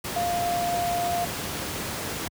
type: tone in noise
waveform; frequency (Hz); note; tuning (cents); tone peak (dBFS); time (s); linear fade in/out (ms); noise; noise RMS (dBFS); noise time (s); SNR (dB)
sine; 698.5; F5; 0; -24; 0.16-1.25; 5; pink; -31; 0.04-2.28; +4
effects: high-pass 80 Hz 12 dB/octave